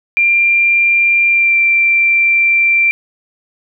sine tone with pitch glide, 2381 to 2356 Hz, D7 to D7, +23 to +5 cents, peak -8 dBFS, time 0.17-2.91 s, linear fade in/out 0 ms, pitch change -18 cents, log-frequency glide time 1.29-1.56 s, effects none

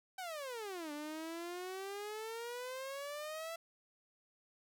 sawtooth exponential two-way sweep, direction down then up, 773 to 291.4 to 670 Hz, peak -38 dBFS, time 0.18-3.56 s, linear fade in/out 5 ms, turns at 0.92 s, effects none

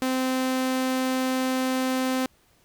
sawtooth tone, 259 Hz, C4, 17 cents flat, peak -19 dBFS, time 0.02-2.26 s, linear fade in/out 0 ms, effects pink hiss -62 dBFS RMS until 2.64 s

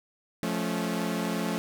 sawtooth chord, F augmented, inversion none, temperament equal with one note detuned, 174.61 / 217.2 / 277.2 Hz, F3 / A3 / C#4, 0 / -22 / 0 cents, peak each -28 / -27 / -30 dBFS, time 0.43-1.58 s, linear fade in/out 0 ms, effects none

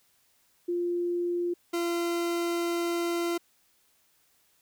sine / 40% pulse tone pair in turn, 349.2 / 342.6 Hz, F4 / F4, 0 / -33 cents, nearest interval unison, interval 33 cents, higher first, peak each -26 dBFS, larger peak neither, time 0.68-1.54 / 1.73-3.38 s, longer second, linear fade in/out 10 ms, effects white hiss -67 dBFS RMS until 4.61 s

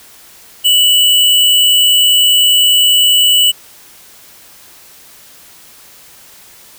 sine tone with sample-and-hold, 2960 Hz, F#7, in tune, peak -6 dBFS, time 0.64-3.52 s, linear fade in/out 20 ms, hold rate 11025 Hz, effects white hiss -40 dBFS RMS until 6.78 s

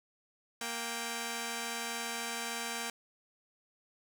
5% pulse tone pair together, 233.1 / 784.1 Hz, A#3 / G5, 0 / 0 cents, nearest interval octave + major sixth, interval 2100 cents, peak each -27 dBFS, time 0.61-2.9 s, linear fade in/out 2 ms, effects none

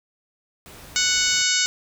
pink noise, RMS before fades -43 dBFS, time 0.66-1.42 s, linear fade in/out 0 ms
harmonic tone, 740 Hz, F#5, in tune, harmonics 2 / 3 / 4 / 5 / 6 / 7 / 8 / 9 / 10, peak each -27 / -27 / -27 / -27 / -27 / -27 / -27 / -27 / -27 dBFS, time 0.96-1.66 s, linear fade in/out 0 ms
effects none

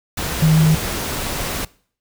sine tone in noise, 157.8 Hz, D#3, 25 cents sharp, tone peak -10 dBFS, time 0.42-0.75 s, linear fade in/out 5 ms, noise pink, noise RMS -24 dBFS, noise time 0.17-1.65 s, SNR +11 dB, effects noise-tail reverb RT60 0.5 s tail -22 dB re dry

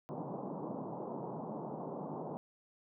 pink band-pass noise, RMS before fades -42 dBFS, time 0.09-2.37 s, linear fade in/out 0 ms, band 140 to 1000 Hz, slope 48 dB/octave, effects none

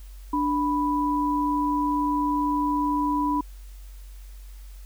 sine tone pair together, 293.7 / 987.8 Hz, D4 / B5, 0 / 0 cents, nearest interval octave + major sixth, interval 2100 cents, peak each -24 dBFS, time 0.33-3.41 s, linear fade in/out 5 ms, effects added 47 Hz sine -39 dBFS peak until 4.85 s + white hiss -56 dBFS RMS until 4.85 s

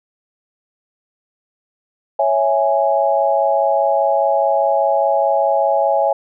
sine chord, C# minor, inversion none, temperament equal, 554.4 / 659.3 / 830.6 Hz, C#5 / E5 / G#5, 0 / 0 / 0 cents, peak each -17 dBFS, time 2.19-6.13 s, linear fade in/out 5 ms, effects none

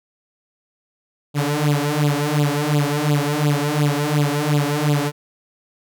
sawtooth tone with flanger, 146.9 Hz, D3, 1 cent sharp, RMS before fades -19 dBFS, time 1.34-5.12 s, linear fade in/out 50 ms, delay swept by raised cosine 0.25 to 4.75 ms, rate 2.8 Hz, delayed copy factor +1, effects none

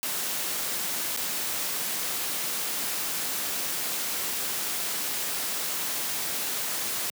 white noise with dropouts, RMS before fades -30 dBFS, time 0.03-7.1 s, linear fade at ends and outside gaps 0 ms, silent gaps 1.164-1.173 s, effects high-pass 150 Hz 12 dB/octave

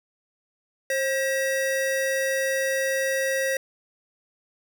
square tone pair together, 534 / 1916.2 Hz, C5 / A#6, +35 / +47 cents, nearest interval octave + minor seventh, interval 2212 cents, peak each -25 / -28 dBFS, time 0.9-3.57 s, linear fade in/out 2 ms, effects none

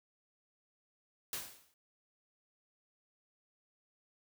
white noise with exponential decay, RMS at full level -37 dBFS, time 1.33-1.74 s, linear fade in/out 1 ms, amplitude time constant 89 ms, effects none

